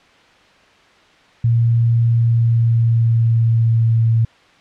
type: tone with pitch glide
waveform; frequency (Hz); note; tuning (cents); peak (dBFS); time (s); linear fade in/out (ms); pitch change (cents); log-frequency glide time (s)
sine; 116.54 to 113.88; A#2 to A#2; 0 to -40; -11; 1.44-4.25; 5; -40; 2.06-4
effects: white hiss -49 dBFS RMS until 4.6 s + low-pass 3000 Hz 12 dB/octave